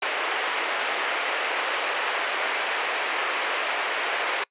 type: band-pass noise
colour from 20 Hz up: white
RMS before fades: -27 dBFS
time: 0.02-4.44 s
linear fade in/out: 5 ms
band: 410 to 2700 Hz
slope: 24 dB/octave
effects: noise-tail reverb RT60 0.1 s tail -25 dB re dry + resampled to 8000 Hz